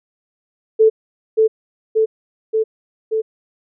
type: tone with echo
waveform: sine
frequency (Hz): 440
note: A4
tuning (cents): 0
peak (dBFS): -7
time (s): 0.79-0.9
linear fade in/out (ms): 20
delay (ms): 580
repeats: 4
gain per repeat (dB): -2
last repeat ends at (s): 3.22
effects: none